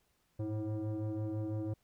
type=tone with frequency modulation; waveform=sine; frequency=110 Hz; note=A2; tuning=in tune; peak=-32 dBFS; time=0.39-1.74 s; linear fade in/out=10 ms; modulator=214 Hz; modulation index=1.5; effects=tanh soft clip ceiling -32 dBFS + pink hiss -75 dBFS RMS until 1.83 s